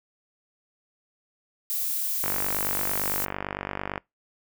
violet noise, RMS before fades -28 dBFS, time 1.7-3.25 s, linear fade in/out 0 ms
click train, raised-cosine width 0.5 ms, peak -14 dBFS, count 86, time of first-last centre 2.24-3.978 s, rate 48.9 Hz
effects noise-tail reverb RT60 0.2 s tail -25 dB re dry

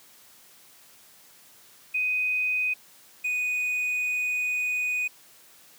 sine / triangle tone pair in turn, 2500 / 2483 Hz, D#7 / D#7, +8 / -4 cents, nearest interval unison, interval 12 cents, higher first, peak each -23 dBFS, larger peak neither, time 1.94-2.74 / 3.24-5.08 s, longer second, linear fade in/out 10 ms, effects white hiss -54 dBFS RMS until 5.78 s + high-pass 100 Hz 12 dB/octave

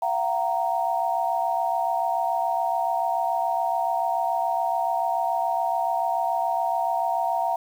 sine tone cluster, 684 / 751 / 931 Hz, F5 / F#5 / A#5, -36 / +26 / -2 cents, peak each -26 dBFS, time 0.02-7.56 s, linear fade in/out 5 ms, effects 8-bit

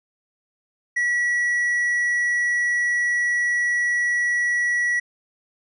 triangle tone, 1935 Hz, B6, 36 cents flat, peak -17 dBFS, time 0.96-5 s, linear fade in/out 10 ms, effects resampled to 24000 Hz

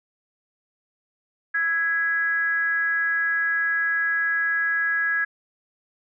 sine tone with frequency modulation, 1661.2 Hz, G#6, in tune, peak -20 dBFS, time 1.54-5.25 s, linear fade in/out 10 ms, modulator 341 Hz, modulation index 0.44, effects none

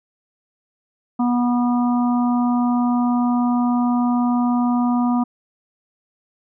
harmonic tone, 243.4 Hz, B3, 25 cents flat, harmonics 1 / 3 / 4 / 5, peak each -16 / -26 / -28 / -30 dBFS, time 1.19-5.24 s, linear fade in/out 10 ms, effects none

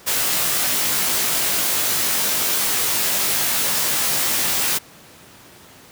white noise with comb filter, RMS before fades -20 dBFS, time 0.06-4.79 s, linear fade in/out 20 ms, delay 18 ms, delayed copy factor -0.95, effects pink hiss -45 dBFS RMS until 5.91 s + high-pass 100 Hz 12 dB/octave

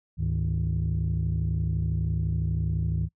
sine tone cluster, 72.2 / 104.2 / 158 Hz, D2 / G#2 / D#3, -29 / +6 / +27 cents, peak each -27 dBFS, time 0.17-3.09 s, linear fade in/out 50 ms, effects noise-tail reverb RT60 0.1 s tail -24 dB re dry + tanh soft clip ceiling -19 dBFS

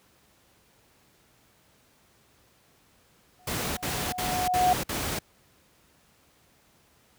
sine tone with exponential growth, 729 Hz, F#5, 26 cents flat, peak -17 dBFS, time 3.39-4.73 s, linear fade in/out 2 ms, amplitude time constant 290 ms
pink noise bursts, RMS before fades -30 dBFS, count 5, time 3.47-5.19 s, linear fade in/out 5 ms, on 300 ms, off 55 ms
effects pink hiss -62 dBFS RMS until 7.18 s + high-pass 60 Hz 12 dB/octave

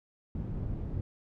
white low-pass noise, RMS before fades -35 dBFS, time 0.35-1.01 s, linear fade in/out 2 ms, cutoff 140 Hz, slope 12 dB/octave, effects none

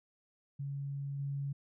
sine tone with level steps, 140 Hz, C#3, 18 cents sharp, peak -36 / -34 dBFS, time 0.59-1.53 s, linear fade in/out 10 ms, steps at 1.19 s, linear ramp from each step 5 ms, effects none

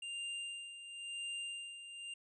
square tone with tremolo, 2794 Hz, F7, in tune, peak -40 dBFS, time 0.02-2.14 s, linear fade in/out 5 ms, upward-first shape sine, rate 0.96 Hz, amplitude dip 65%, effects resampled to 24000 Hz

